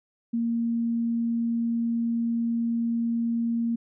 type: tone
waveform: sine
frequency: 232.3 Hz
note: A#3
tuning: 6 cents flat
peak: -23 dBFS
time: 0.33-3.76 s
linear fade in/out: 10 ms
effects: none